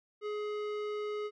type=tone with tanh clipping; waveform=sine; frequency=419.9 Hz; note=G#4; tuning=19 cents sharp; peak=-36 dBFS; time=0.21-1.31 s; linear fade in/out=50 ms; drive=16 dB; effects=none